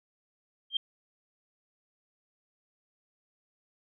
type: tone with exponential growth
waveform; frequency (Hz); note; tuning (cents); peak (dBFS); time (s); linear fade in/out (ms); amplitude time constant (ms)
sine; 3178; G7; +23; -21; 0.7-0.77; 5; 15
effects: none